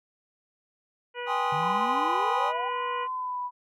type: harmonic tone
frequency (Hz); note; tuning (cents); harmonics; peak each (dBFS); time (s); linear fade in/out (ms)
487.2; B4; -24; 1 / 2 / 3 / 4 / 5 / 6; -35 / -38 / -40 / -41 / -42 / -43; 1.14-3.08; 50
type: chord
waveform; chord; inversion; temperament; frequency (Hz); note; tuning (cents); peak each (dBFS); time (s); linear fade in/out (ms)
triangle; Ab major seventh; third; equal with one note detuned; 784 / 833 / 1046.5 / 1244.5; G5 / Ab5 / C6 / Eb6; 0 / +5 / 0 / 0; -29; 1.26-2.53; 50
type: exponential sweep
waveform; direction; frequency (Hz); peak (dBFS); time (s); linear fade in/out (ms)
sine; up; 141.6 to 808; -34; 1.52-2.69; 5
type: tone with vibrato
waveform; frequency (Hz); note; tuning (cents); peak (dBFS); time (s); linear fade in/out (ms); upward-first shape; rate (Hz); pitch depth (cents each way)
sine; 1010; B5; +39; -29; 1.6-3.51; 50; sine; 0.93; 41
effects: none